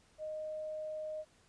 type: tone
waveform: sine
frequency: 619 Hz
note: D#5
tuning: 9 cents flat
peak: -38 dBFS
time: 0.18-1.25 s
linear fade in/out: 50 ms
effects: pink hiss -67 dBFS RMS until 1.48 s + resampled to 22050 Hz